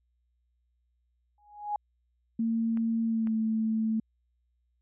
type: tone with exponential growth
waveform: sine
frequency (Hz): 830.6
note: G#5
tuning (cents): 0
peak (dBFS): -25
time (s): 1.38-1.76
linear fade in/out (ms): 2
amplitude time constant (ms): 81
type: tone with pitch glide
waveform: sine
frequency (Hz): 227.3 to 221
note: A#3 to A3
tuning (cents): -43 to +8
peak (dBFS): -25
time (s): 2.39-4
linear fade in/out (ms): 5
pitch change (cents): -49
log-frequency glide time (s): 3.05-3.34
type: clicks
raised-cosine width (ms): 0.5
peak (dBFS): -32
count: 2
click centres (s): 2.773 / 3.272
effects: added 60 Hz sine -70 dBFS peak until 4.81 s